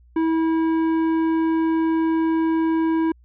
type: tone with tanh clipping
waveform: sine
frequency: 324.2 Hz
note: E4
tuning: 29 cents flat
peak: -19 dBFS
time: 0.16-3.12 s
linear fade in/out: 5 ms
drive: 11 dB
effects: added 60 Hz sine -49 dBFS peak until 3.24 s